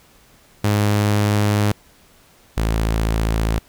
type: tone pair in turn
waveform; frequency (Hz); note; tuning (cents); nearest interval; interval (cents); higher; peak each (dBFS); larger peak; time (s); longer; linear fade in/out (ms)
sawtooth; 103.83 / 55; G#2 / A1; 0 / 0; major seventh; 1100; first; -11 / -13; first; 0.64-1.72 / 2.57-3.59; first; 5
effects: pink hiss -52 dBFS RMS until 3.68 s